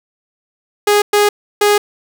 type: tone bursts at uneven times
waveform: sawtooth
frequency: 413.5 Hz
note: G#4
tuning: 8 cents flat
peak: -5 dBFS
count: 3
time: 0.87-1.02 / 1.13-1.29 / 1.61-1.78 s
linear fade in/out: 5 ms
effects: none